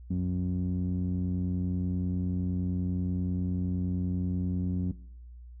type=tone with low-pass filter; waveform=sawtooth; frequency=90.4 Hz; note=F#2; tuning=40 cents flat; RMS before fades=-29 dBFS; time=0.1-4.92 s; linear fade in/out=10 ms; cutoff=220 Hz; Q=6.3; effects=noise-tail reverb RT60 0.8 s tail -21 dB re dry + added 60 Hz sine -44 dBFS peak until 5.6 s